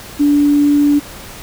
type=tone with quantisation; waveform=sine; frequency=290 Hz; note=D4; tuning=22 cents flat; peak=-8 dBFS; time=0.19-1 s; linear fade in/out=20 ms; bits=6; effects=pink hiss -33 dBFS RMS until 1.42 s